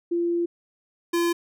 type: tone pair in turn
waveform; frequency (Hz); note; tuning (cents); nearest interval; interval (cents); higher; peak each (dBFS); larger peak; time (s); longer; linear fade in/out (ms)
sine / square; 343.4 / 342.2; F4 / F4; -29 / -35; unison; 6; first; -21; neither; 0.11-0.46 / 1.13-1.33; first; 10
effects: none